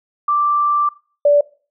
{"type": "tone pair in turn", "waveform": "sine", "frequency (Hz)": [1174.7, 580.9], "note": ["D6", "D5"], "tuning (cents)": [0, -19], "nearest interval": "octave", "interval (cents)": 1219, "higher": "first", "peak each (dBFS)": [-13, -8], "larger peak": "second", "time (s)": [[0.28, 0.89], [1.25, 1.41]], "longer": "first", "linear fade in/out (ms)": 5, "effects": ["noise-tail reverb RT60 0.4 s tail -21 dB re dry"]}